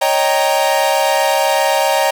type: chord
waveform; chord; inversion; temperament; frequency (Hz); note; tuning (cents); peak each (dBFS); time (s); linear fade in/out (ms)
45% pulse; Eb dominant seventh; third; equal; 554.4 / 622.3 / 784 / 932.3; Db5 / Eb5 / G5 / Bb5; 0 / 0 / 0 / 0; -18; 0.01-2.11; 10
effects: none